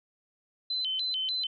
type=tone with vibrato; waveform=sine; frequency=3520 Hz; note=A7; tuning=in tune; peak=-28 dBFS; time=0.7-1.47 s; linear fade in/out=5 ms; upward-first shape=square; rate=3.4 Hz; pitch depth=240 cents each way; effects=none